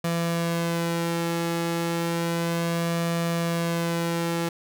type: tone with flanger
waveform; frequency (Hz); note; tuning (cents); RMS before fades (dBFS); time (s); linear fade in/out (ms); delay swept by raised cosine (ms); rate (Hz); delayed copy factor
sawtooth; 168.5; E3; +38; -26; 0.04-4.49; 5; 1.7 to 2.34; 0.32; +0.55
effects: none